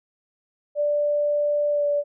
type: tone with pitch glide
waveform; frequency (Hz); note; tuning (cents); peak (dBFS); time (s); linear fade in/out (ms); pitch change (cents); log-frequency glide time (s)
sine; 587.3 to 580.2; D5 to D5; 0 to -21; -19; 0.75-2.04; 50; -21; 1.7-1.86
effects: none